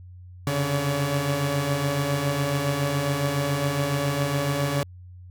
sawtooth tone cluster, 136.1 / 143.3 / 568 Hz, C#3 / D3 / C#5, -31 / -42 / +42 cents, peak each -26 / -21 / -25 dBFS, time 0.47-4.83 s, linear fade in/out 0 ms, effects added 90 Hz sine -41 dBFS peak until 5.3 s

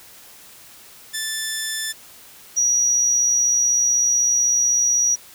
10% pulse / sine tone pair in turn, 1760 / 5788 Hz, A6 / F#8, 0 / -39 cents, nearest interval octave + major sixth, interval 2061 cents, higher second, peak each -15 dBFS, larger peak neither, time 1.13-1.93 / 2.56-5.16 s, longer second, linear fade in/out 20 ms, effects white hiss -45 dBFS RMS until 5.34 s

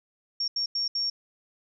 sine tone bursts at uneven times, 5520 Hz, F8, 21 cents flat, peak -25 dBFS, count 4, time 0.4-0.48 / 0.56-0.66 / 0.75-0.88 / 0.95-1.1 s, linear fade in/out 5 ms, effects none

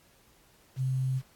sine tone with quantisation, 130.81 Hz, C3, in tune, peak -26 dBFS, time 0.76-1.22 s, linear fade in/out 50 ms, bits 9, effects pink hiss -62 dBFS RMS until 1.35 s + AAC 64 kbps

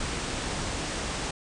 pink low-pass noise, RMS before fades -32 dBFS, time 0-1.31 s, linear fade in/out 5 ms, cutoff 9200 Hz, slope 96 dB/octave, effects none

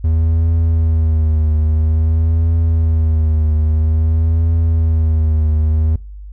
triangle tone with vibrato, 79.9 Hz, D#2, 47 cents sharp, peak -9 dBFS, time 0.04-5.96 s, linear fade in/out 5 ms, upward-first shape triangle, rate 0.5 Hz, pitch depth 58 cents each way, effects noise-tail reverb RT60 0.4 s tail -24 dB re dry + added 50 Hz sine -29 dBFS peak until 6.32 s

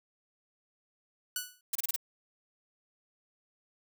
5% pulse tone with exponential decay, 1480 Hz, F#6, in tune, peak -18 dBFS, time 1.36-1.61 s, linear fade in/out 2 ms, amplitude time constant 53 ms
blue noise bursts, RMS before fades -31 dBFS, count 5, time 1.73-1.962 s, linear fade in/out 5 ms, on 24 ms, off 28 ms
effects none

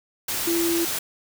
sine tone in noise, 337.7 Hz, E4, 42 cents sharp, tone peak -21 dBFS, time 0.47-0.85 s, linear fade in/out 5 ms, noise white, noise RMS -27 dBFS, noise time 0.28-0.99 s, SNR +3 dB, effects none

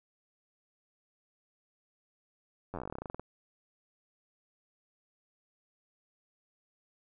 slowing click train, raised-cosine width 1 ms, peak -25 dBFS, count 19, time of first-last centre 2.74-3.196 s, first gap 10 ms, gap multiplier 1.1, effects none

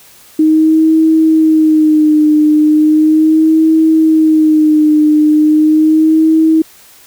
sine tone with vibrato, 311.1 Hz, D#4, in tune, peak -5 dBFS, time 0.39-6.62 s, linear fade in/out 5 ms, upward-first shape sine, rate 0.37 Hz, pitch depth 44 cents each way, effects white hiss -41 dBFS RMS until 7.06 s

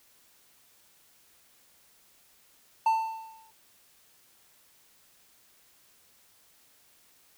triangle tone with exponential decay, 892 Hz, A5, 23 cents sharp, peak -17 dBFS, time 2.86-3.51 s, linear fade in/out 5 ms, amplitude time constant 140 ms, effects white hiss -62 dBFS RMS until 7.37 s

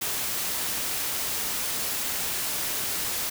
white noise, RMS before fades -29 dBFS, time 0.01-3.3 s, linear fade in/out 10 ms, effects none

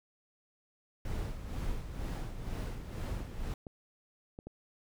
brown noise with tremolo, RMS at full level -35 dBFS, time 1.05-3.54 s, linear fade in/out 2 ms, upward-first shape sine, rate 2.1 Hz, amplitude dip 60%
clicks, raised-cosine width 2 ms, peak -31 dBFS, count 4, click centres 3.206 / 3.668 / 4.389 / 4.47 s
effects none

